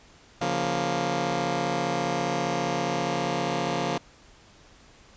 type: chord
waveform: 10% pulse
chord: Bb minor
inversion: first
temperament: just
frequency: 139.85 / 174.81 / 233.1 Hz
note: Db3 / F3 / Bb3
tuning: +16 / +2 / 0 cents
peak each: -22 / -21 / -23 dBFS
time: 0.41-3.98 s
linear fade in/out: 5 ms
effects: pink hiss -54 dBFS RMS until 5.16 s + resampled to 16000 Hz